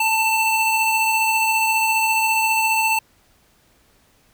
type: tone pair together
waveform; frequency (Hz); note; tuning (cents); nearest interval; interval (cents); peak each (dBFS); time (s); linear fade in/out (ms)
square; 886.1 / 2673; A5 / E7; +12 / +23; octave + perfect fifth; 1911; -20; 0-2.99; 5
effects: pink hiss -58 dBFS RMS until 4.33 s